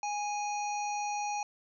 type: harmonic tone with a mistuned harmonic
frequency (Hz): 827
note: G#5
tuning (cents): -8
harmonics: 1 / 3 / 5 / 7 / 8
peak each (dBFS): -32 / -41 / -49 / -44 / -49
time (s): 0.03-1.43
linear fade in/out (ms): 2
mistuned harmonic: 5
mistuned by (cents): +46
effects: none